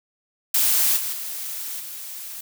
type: noise with level steps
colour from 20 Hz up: blue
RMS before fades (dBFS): -19 / -27 / -31 / -35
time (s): 0.54-2.41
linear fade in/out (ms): 5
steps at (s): 0.96 / 1.12 / 1.79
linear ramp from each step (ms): 20
effects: none